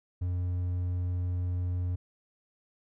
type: tone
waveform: triangle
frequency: 89.4 Hz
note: F2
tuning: 41 cents sharp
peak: -26 dBFS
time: 0.21-1.96 s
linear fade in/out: 10 ms
effects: none